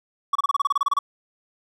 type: tone bursts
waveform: triangle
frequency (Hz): 1129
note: C#6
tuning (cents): +31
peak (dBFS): -15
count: 13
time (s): 0.33-0.99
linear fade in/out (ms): 5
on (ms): 24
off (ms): 29
effects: none